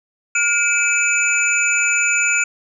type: tone cluster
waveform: sine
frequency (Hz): 1425 / 2323 / 2573 / 6970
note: F6 / D7 / E7 / A8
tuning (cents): +34 / -20 / -43 / -17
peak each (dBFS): -20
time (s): 0.35-2.44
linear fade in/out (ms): 5
effects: none